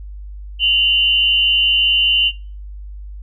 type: tone pair together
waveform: sine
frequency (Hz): 2794 / 3019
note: F7 / F#7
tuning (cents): 0 / +34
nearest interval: minor second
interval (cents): 134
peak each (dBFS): -14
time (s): 0.59-2.32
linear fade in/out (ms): 50
effects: noise-tail reverb RT60 0.4 s tail -24 dB re dry + added 50 Hz sine -29 dBFS peak until 3.22 s